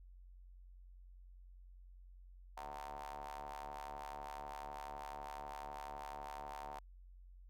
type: ring-modulated tone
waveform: sawtooth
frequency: 72 Hz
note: D2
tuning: 34 cents flat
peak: -39 dBFS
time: 2.57-6.79 s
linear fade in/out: 5 ms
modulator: 830 Hz
effects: added 45 Hz sine -55 dBFS peak until 7.49 s